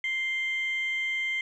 sine tone pair together, 2094 / 3137 Hz, C7 / G7, +1 / +1 cents, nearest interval perfect fifth, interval 700 cents, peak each -26 / -36 dBFS, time 0.04-1.41 s, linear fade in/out 2 ms, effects tanh soft clip ceiling -22 dBFS

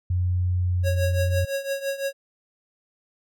sine tone, 89.9 Hz, F#2, 49 cents flat, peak -20 dBFS, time 0.1-1.45 s, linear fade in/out 5 ms
square tone with tremolo, 550 Hz, C#5, 14 cents flat, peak -23 dBFS, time 0.83-2.13 s, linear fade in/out 50 ms, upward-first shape triangle, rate 5.9 Hz, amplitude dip 85%
effects none

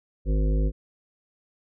harmonic tone, 51.91 Hz, G#1, in tune, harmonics 1 / 3 / 5 / 7 / 9 / 10, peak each -20 / -30 / -34 / -37 / -39 / -40 dBFS, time 0.25-0.72 s, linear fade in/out 50 ms, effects none

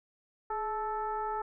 sine tone with frequency modulation, 869 Hz, A5, 22 cents flat, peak -31 dBFS, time 0.5-1.42 s, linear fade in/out 5 ms, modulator 447 Hz, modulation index 1, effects none

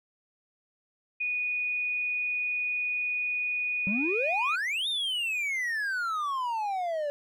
sine tone, 2469 Hz, D#7, 14 cents flat, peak -27 dBFS, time 1.2-4.56 s, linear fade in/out 10 ms
triangle exponential two-way sweep, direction up then down, 185 to 3729 to 569 Hz, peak -26 dBFS, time 3.87-7.1 s, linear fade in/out 0 ms, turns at 4.88 s
effects none

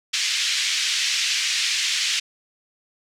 pink band-pass noise, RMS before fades -23 dBFS, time 0.13-2.2 s, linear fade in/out 10 ms, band 2200 to 6700 Hz, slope 24 dB/octave, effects none

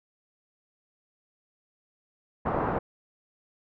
white low-pass noise, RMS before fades -28 dBFS, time 2.45-2.79 s, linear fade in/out 10 ms, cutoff 1100 Hz, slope 24 dB/octave, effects none

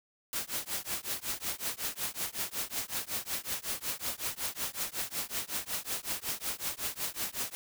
white noise with tremolo, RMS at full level -32 dBFS, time 0.33-7.55 s, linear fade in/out 0 ms, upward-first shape triangle, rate 5.4 Hz, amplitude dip 100%, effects none

